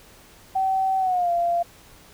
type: tone with pitch glide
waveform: sine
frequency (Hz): 765 to 689.5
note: G5 to F5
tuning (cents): -42 to -22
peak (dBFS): -19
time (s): 0.55-1.63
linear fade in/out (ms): 10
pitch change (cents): -180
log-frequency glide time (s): 0.99-1.31
effects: pink hiss -50 dBFS RMS until 2.13 s